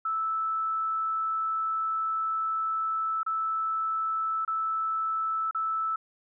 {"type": "tone with dropouts", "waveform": "sine", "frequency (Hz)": 1314, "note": "E6", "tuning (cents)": -6, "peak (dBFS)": -26, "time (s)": [0.05, 5.96], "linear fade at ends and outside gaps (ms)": 5, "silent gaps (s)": [[3.232, 3.263], [4.45, 4.477], [5.511, 5.547]], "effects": []}